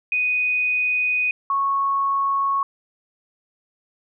sine tone pair in turn, 2489 / 1103.3 Hz, D#7 / C#6, 0 / -9 cents, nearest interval octave + major second, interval 1409 cents, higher first, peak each -18 dBFS, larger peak neither, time 0.12-1.31 / 1.5-2.63 s, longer first, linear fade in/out 2 ms, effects none

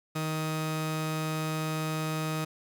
sawtooth tone pair together, 157 / 628 Hz, D#3 / D#5, +16 / +16 cents, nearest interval 2 octaves, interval 2400 cents, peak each -26 / -31 dBFS, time 0.15-2.45 s, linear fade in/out 10 ms, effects none

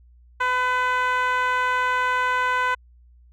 10% pulse tone with band-pass filter, 503 Hz, B4, 32 cents sharp, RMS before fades -22 dBFS, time 0.4-2.75 s, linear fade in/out 10 ms, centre 1200 Hz, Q 2.5, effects added 60 Hz sine -49 dBFS peak until 3.32 s

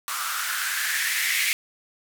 violet noise with band-pass filter sweep, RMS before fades -26 dBFS, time 0.08-1.53 s, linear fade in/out 0 ms, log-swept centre 1200 to 2200 Hz, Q 5.4, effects none

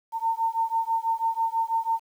sine beating tone pair, 904 / 910.1 Hz, A5 / A#5, +47 / -42 cents, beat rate 6.1 Hz, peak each -26 dBFS, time 0.12-2 s, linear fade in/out 50 ms, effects 9-bit

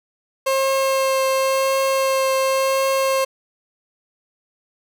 30% pulse tone with vibrato, 534 Hz, C5, 35 cents sharp, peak -14 dBFS, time 0.46-3.25 s, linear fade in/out 10 ms, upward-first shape triangle, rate 0.93 Hz, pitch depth 12 cents each way, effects none

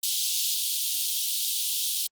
pink high-pass noise, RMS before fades -27 dBFS, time 0.03-2.07 s, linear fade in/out 5 ms, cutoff 3100 Hz, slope 48 dB/octave, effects Opus 32 kbps

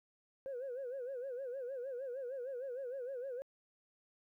sine tone with vibrato, 515 Hz, C5, 28 cents flat, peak -38 dBFS, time 0.46-3.42 s, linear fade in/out 0 ms, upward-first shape sine, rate 6.5 Hz, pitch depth 130 cents each way, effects tanh soft clip ceiling -37 dBFS + 13-bit

